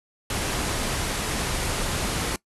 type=low-pass noise; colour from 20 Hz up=pink; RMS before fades=-27 dBFS; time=0.3-2.36 s; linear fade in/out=2 ms; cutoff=12000 Hz; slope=96 dB/octave; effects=noise-tail reverb RT60 0.1 s tail -21 dB re dry